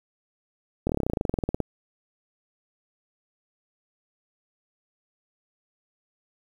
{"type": "slowing click train", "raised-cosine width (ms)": 2, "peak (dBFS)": -11, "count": 20, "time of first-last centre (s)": [0.87, 1.603], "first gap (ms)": 24, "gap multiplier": 1.05, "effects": ["8-bit"]}